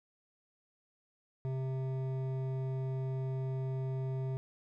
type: tone with hard clipping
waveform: sine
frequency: 131.7 Hz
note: C3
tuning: 12 cents sharp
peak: -35 dBFS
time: 1.45-4.37 s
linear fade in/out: 0 ms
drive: 11 dB
effects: none